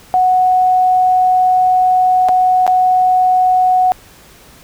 sine tone with dropouts, 738 Hz, F#5, 5 cents flat, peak -8 dBFS, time 0.14-3.92 s, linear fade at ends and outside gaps 0 ms, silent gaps 2.286-2.291 / 2.666-2.677 s, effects pink hiss -42 dBFS RMS until 4.63 s

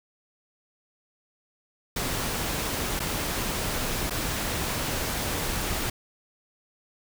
pink noise with dropouts, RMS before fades -29 dBFS, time 1.96-5.9 s, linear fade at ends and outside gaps 5 ms, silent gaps 2.994-3.001 / 4.098-4.106 s, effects none

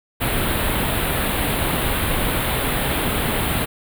pink band-stop noise, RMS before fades -21 dBFS, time 0.2-3.66 s, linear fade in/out 20 ms, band 3900 to 9000 Hz, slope 48 dB/octave, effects none

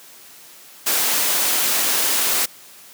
white high-pass noise, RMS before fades -19 dBFS, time 0.86-2.46 s, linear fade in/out 10 ms, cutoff 240 Hz, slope 12 dB/octave, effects white hiss -44 dBFS RMS until 2.93 s + high-pass 150 Hz 12 dB/octave

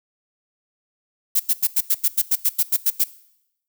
violet noise bursts, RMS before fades -17 dBFS, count 13, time 1.35-3.042 s, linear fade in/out 10 ms, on 48 ms, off 89 ms, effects noise-tail reverb RT60 0.8 s tail -19 dB re dry

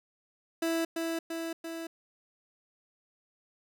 30% pulse tone with echo, 329.6 Hz, E4, in tune, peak -25 dBFS, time 0.62-0.85 s, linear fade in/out 5 ms, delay 340 ms, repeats 3, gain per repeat -3 dB, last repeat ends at 1.87 s, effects none

